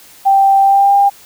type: tone with pitch glide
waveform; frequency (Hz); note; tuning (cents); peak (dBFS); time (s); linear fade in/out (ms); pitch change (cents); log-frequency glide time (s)
sine; 784 to 800.5; G5 to G5; 0 to +36; -6; 0.25-1.1; 20; +36; 0.61-0.95
effects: white hiss -41 dBFS RMS until 1.25 s